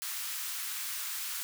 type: high-pass noise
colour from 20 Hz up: white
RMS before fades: -37 dBFS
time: 0.02-1.43 s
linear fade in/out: 0 ms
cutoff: 1100 Hz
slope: 24 dB/octave
effects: none